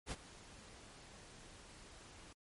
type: noise with ADSR envelope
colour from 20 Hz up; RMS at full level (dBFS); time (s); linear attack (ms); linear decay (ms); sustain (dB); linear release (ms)
pink; -42; 0.06-2.33; 56; 38; -15; 6
effects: low-pass 11000 Hz 12 dB/octave + MP3 48 kbps